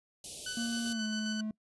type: band-stop noise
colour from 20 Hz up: white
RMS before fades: -42 dBFS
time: 0.24-0.93 s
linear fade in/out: 2 ms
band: 690 to 2800 Hz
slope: 48 dB/octave
type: tone with tremolo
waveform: 15% pulse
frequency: 1500 Hz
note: F#6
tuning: 23 cents sharp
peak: -29 dBFS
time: 0.46-1.41 s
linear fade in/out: 5 ms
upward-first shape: square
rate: 7.5 Hz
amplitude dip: 30%
type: tone with pitch glide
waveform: triangle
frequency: 232.6 to 215.8 Hz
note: A#3 to A3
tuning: -4 to -33 cents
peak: -31 dBFS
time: 0.57-1.51 s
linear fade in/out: 2 ms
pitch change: -129 cents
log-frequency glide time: 0.91-1.03 s
effects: noise-tail reverb RT60 0.1 s tail -23 dB re dry + resampled to 24000 Hz